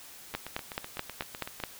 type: two click trains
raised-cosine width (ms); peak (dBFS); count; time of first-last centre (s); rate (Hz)
0.3; -15 / -22; 7 / 11; 0.35-1.638 / 0.34-1.601; 4.66 / 7.93
effects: white hiss -49 dBFS RMS until 1.79 s